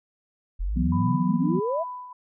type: exponential sweep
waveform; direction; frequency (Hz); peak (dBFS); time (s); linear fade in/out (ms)
sine; up; 39.69 to 698.5; -24; 0.59-1.84; 20
type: chord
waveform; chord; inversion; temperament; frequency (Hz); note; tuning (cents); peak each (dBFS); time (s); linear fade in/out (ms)
sine; E suspended second; none; equal; 164.81 / 185 / 246.9; E3 / F#3 / B3; 0 / 0 / 0; -26; 0.76-1.6; 10
type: tone with tremolo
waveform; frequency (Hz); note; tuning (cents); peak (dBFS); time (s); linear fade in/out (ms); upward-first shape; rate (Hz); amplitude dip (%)
sine; 995; B5; +13; -28; 0.92-2.13; 5; triangle; 1.5; 75
effects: none

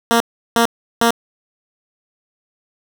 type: tone bursts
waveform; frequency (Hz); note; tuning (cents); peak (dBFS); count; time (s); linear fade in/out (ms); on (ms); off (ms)
10% pulse; 232.4; A#3; -5; -3; 3; 0.11-1.106; 0; 92; 360
effects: none

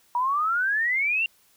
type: exponential sweep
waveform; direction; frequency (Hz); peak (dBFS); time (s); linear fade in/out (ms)
sine; up; 950 to 2800; -21; 0.15-1.26; 2
effects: white hiss -61 dBFS RMS until 1.56 s

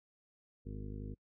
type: harmonic tone with a mistuned harmonic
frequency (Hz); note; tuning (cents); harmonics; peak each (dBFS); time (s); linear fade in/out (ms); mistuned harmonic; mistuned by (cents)
51.4; G#1; -17; 1 / 2 / 3 / 4 / 5 / 6 / 7 / 8 / 9; -44 / -46 / -51 / -51 / -50 / -62 / -55 / -61 / -56; 0.65-1.15; 20; 6; +19
effects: noise-tail reverb RT60 0.1 s tail -26 dB re dry

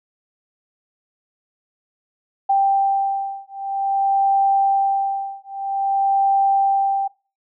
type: beating tone pair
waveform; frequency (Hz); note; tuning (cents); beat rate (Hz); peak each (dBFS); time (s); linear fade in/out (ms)
sine; 786 / 786.51; G5 / G5; +4 / +6; 0.51; -19; 2.49-7.08; 10
effects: noise-tail reverb RT60 0.3 s tail -20 dB re dry

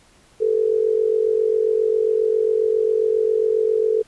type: tone with amplitude modulation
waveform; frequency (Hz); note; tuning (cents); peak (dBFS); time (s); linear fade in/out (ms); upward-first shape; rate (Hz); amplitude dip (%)
sine; 440; A4; 0; -12; 0.4-4.03; 20; sine; 47.4; 80
effects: pink hiss -54 dBFS RMS until 4.07 s + resampled to 24000 Hz

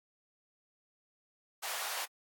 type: high-pass noise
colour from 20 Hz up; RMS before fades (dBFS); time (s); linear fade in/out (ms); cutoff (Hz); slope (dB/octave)
pink; -38; 1.62-2.06; 20; 680; 24
effects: AAC 64 kbps

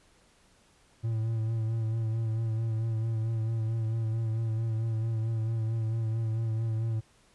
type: tone with vibrato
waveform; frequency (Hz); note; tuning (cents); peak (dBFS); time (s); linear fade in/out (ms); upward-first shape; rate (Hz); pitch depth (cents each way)
triangle; 112.2; A2; +34; -25; 1.03-7.01; 20; sine; 4.5; 34
effects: pink hiss -63 dBFS RMS until 7.34 s + resampled to 24000 Hz

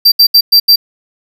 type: tone bursts at uneven times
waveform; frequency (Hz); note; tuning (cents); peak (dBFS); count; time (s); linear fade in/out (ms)
square; 4698; D8; 0; -3; 5; 0.05-0.12 / 0.19-0.27 / 0.34-0.41 / 0.52-0.6 / 0.68-0.76; 10
effects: 7-bit

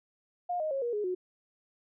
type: tone with pitch steps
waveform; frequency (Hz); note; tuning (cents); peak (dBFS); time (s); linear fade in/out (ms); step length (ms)
sine; 710 / 621.7 / 544.3 / 476.6 / 417.3 / 365.4; F5 / D#5 / C#5 / A#4 / G#4 / F#4; +28 / -2 / -32 / +38 / +8 / -22; -29; 0.49-1.15; 10; 110
effects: none

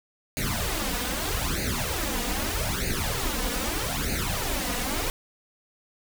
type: noise with flanger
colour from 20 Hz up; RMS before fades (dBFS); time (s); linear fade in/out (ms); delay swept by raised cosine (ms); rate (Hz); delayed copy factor
pink; -28; 0.37-5.1; 0; 0.45 to 4.15; 0.8; +0.85
effects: none

